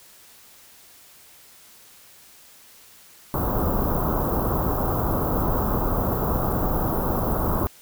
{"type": "band-stop noise", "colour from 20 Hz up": "pink", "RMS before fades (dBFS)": -23, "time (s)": [3.34, 7.67], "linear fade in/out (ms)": 0, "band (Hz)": [1300, 14000], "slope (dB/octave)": 48, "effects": ["white hiss -50 dBFS RMS until 7.81 s"]}